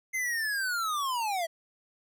square linear sweep, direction down, 2093 to 639 Hz, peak -29 dBFS, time 0.13-1.47 s, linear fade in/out 20 ms, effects none

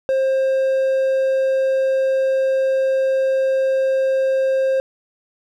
triangle tone, 531 Hz, C5, 25 cents sharp, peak -13 dBFS, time 0.09-4.8 s, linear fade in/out 0 ms, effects none

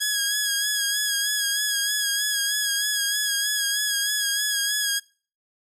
10% pulse tone with vibrato, 1661.2 Hz, G#6, in tune, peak -13 dBFS, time 0-5 s, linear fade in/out 20 ms, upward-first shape sine, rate 3.2 Hz, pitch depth 36 cents each way, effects noise-tail reverb RT60 0.4 s tail -24 dB re dry

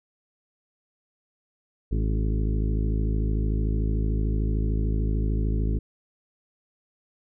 harmonic tone with a mistuned harmonic, 53.4 Hz, G#1, 49 cents sharp, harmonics 1 / 2 / 3 / 4 / 5 / 6 / 7 / 8, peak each -23 / -29 / -33 / -35 / -37 / -39 / -40 / -41 dBFS, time 1.91-5.79 s, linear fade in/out 10 ms, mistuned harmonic 5, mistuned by +36 cents, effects none

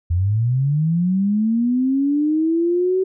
sine linear sweep, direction up, 82.41 to 380.8 Hz, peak -15 dBFS, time 0.1-3.04 s, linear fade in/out 10 ms, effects none

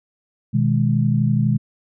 sine chord, G# minor, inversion first, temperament equal, 123.47 / 155.56 / 207.7 Hz, B2 / D#3 / G#3, 0 / 0 / 0 cents, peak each -18 / -20 / -20 dBFS, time 0.53-1.58 s, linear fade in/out 20 ms, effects none

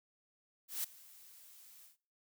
blue noise with ADSR envelope, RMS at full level -36 dBFS, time 0.68-1.97 s, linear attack 160 ms, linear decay 6 ms, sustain -22 dB, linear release 130 ms, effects noise-tail reverb RT60 0.5 s tail -23 dB re dry

